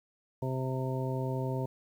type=harmonic tone; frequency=130.6 Hz; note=C3; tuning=3 cents flat; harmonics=1 / 2 / 3 / 4 / 5 / 7; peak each=-32 / -39 / -38 / -40 / -42 / -42 dBFS; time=0.42-1.66 s; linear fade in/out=5 ms; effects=10-bit